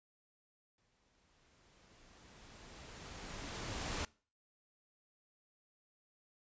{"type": "noise with exponential growth", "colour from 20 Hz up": "pink", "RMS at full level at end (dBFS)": -38, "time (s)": [0.78, 4.05], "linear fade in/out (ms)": 2, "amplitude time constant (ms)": 710, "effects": ["noise-tail reverb RT60 0.4 s tail -23 dB re dry", "resampled to 16000 Hz"]}